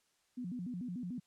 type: tone with vibrato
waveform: sine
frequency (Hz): 210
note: G#3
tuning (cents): +19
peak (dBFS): -38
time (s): 0.37-1.2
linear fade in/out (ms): 10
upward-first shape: square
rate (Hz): 6.8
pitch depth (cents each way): 290
effects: white hiss -75 dBFS RMS until 1.26 s + low-pass 9000 Hz 12 dB/octave